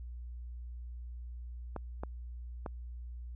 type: clicks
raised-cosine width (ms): 1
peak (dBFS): -24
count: 3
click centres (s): 1.763 / 2.035 / 2.662
effects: added 60 Hz sine -41 dBFS peak until 3.35 s